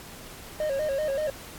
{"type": "tone with vibrato", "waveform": "triangle", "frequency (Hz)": 579, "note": "D5", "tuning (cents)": -25, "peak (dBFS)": -23, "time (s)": [0.6, 1.3], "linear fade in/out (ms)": 2, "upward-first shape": "square", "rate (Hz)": 5.2, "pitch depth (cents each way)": 100}
{"type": "clicks", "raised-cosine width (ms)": 1, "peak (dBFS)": -27, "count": 2, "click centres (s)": [1.073, 1.101]}
{"effects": ["pink hiss -44 dBFS RMS until 1.58 s", "AAC 64 kbps"]}